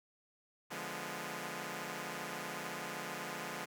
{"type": "chord", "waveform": "5% pulse", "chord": "D diminished seventh", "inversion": "none", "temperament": "equal", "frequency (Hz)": [146.83, 174.61, 207.7, 246.9], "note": ["D3", "F3", "Ab3", "Cb4"], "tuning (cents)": [0, 0, 0, 0], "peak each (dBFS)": [-36, -34, -34, -35], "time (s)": [0.7, 3.66], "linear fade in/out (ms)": 20, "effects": []}